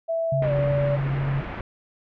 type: tone with pitch glide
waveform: sine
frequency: 659.3 to 577.3 Hz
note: E5 to D5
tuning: 0 to -30 cents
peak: -22 dBFS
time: 0.08-0.97 s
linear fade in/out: 20 ms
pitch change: -230 cents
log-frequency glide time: 0.4-0.52 s
type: tone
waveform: sine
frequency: 137.8 Hz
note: C#3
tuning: 10 cents flat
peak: -22 dBFS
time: 0.32-1.41 s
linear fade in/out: 5 ms
type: low-pass noise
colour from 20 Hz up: pink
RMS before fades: -33 dBFS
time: 0.42-1.61 s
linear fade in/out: 2 ms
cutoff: 2300 Hz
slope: 24 dB/octave
effects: none